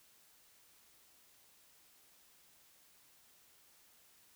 silence, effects white hiss -66 dBFS RMS until 4.35 s

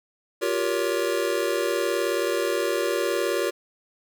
square chord, G half-diminished seventh, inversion third, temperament just, 352.8 / 392 / 470.4 / 564.5 Hz, F4 / G4 / Bb4 / Db5, +18 / 0 / +16 / +31 cents, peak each -29 dBFS, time 0.41-3.51 s, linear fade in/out 20 ms, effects none

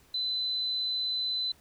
sine tone, 4022 Hz, B7, 31 cents sharp, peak -28 dBFS, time 0.14-1.52 s, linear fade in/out 5 ms, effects pink hiss -61 dBFS RMS until 1.6 s

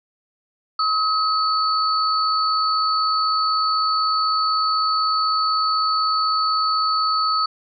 sine tone pair together, 1274 / 4472 Hz, D#6 / C#8, +41 / +14 cents, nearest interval octave + minor seventh, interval 2173 cents, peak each -18 / -23 dBFS, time 0.79-7.46 s, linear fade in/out 5 ms, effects none

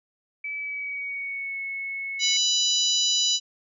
sine tone with pitch glide, 2300 to 2197 Hz, D7 to C#7, -37 to -16 cents, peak -29 dBFS, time 0.44-2.37 s, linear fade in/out 5 ms, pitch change -79 cents, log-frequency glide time 0.57-1.59 s
harmonic tone, 987.8 Hz, B5, in tune, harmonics 3 / 4 / 5 / 6 / 7, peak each -26 / -24 / -29 / -28 / -29 dBFS, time 2.19-3.4 s, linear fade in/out 50 ms
effects none

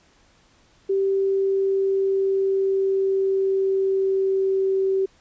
sine tone with pitch glide, 389.5 to 384.6 Hz, G4 to G4, -11 to -33 cents, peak -18 dBFS, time 0.89-5.06 s, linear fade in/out 10 ms, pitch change -22 cents, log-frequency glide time 1.06-4.74 s, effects pink hiss -58 dBFS RMS until 5.2 s + resampled to 16000 Hz

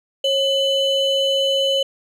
triangle ring-modulated tone, 1775 Hz, A6, 15 cents sharp, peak -11 dBFS, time 0.24-1.83 s, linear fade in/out 5 ms, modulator 1230 Hz, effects none

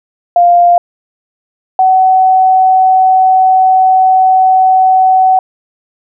sine tone pair in turn, 699 / 752.5 Hz, F5 / F#5, +1 / +29 cents, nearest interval minor second, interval 128 cents, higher second, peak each -3 / -4 dBFS, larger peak first, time 0.36-0.78 / 1.79-5.39 s, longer second, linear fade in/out 2 ms, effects none

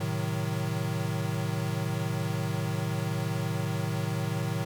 square chord, A diminished seventh, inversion none, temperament equal, 110 / 130.81 / 155.56 / 185 Hz, A2 / C3 / Eb3 / Gb3, 0 / 0 / 0 / 0 cents, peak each -33 / -36 / -33 / -38 dBFS, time 0-4.65 s, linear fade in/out 10 ms, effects none

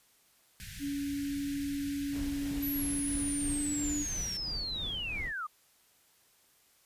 pink band-stop noise, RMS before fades -45 dBFS, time 0.6-4.37 s, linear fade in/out 0 ms, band 200 to 1500 Hz, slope 96 dB/octave
sine tone with pitch glide, 282.7 to 292 Hz, C#4 to D4, +34 to -10 cents, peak -32 dBFS, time 0.79-4.06 s, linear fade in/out 50 ms, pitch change +56 cents, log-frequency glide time 3.12-3.75 s
brown noise with tremolo, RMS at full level -40 dBFS, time 2.11-5.33 s, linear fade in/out 50 ms, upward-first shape sine, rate 3 Hz, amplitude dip 45%
sine linear sweep, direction down, 12000 to 1161 Hz, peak -34 dBFS, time 2.62-5.47 s, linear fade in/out 10 ms
effects white hiss -66 dBFS RMS until 6.85 s + resampled to 32000 Hz

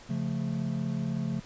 triangle chord, Db augmented, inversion none, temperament equal, 138.59 / 174.61 / 220 Hz, Db3 / F3 / A3, 0 / 0 / 0 cents, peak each -31 dBFS, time 0.09-1.4 s, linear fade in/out 10 ms, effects pink hiss -51 dBFS RMS until 1.45 s + resampled to 16000 Hz

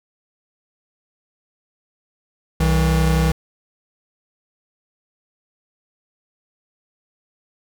square tone pair together, 64.15 / 160.9 Hz, C2 / E3, -34 / -42 cents, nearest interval octave + major third, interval 1592 cents, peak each -18 / -18 dBFS, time 2.6-3.32 s, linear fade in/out 5 ms, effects none

